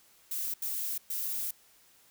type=noise bursts at uneven times; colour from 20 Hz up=violet; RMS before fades=-34 dBFS; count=3; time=0.31-0.54 / 0.62-0.98 / 1.1-1.51 s; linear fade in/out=5 ms; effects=white hiss -62 dBFS RMS until 2.1 s